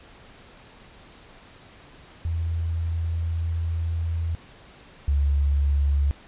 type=tone pair in turn; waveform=sine; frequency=82.9 / 70.8 Hz; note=E2 / C#2; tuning=+10 / +37 cents; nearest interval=minor third; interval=273 cents; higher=first; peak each=-23 / -18 dBFS; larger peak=second; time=2.25-4.35 / 5.08-6.11 s; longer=first; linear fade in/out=0 ms; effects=pink hiss -49 dBFS RMS until 6.27 s + resampled to 8000 Hz